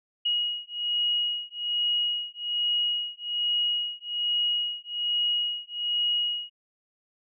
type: beating tone pair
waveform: sine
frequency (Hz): 2893 / 2894.2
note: F#7 / F#7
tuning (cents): -40 / -39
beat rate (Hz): 1.2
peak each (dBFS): -28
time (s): 0.25-6.5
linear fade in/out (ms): 10
effects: none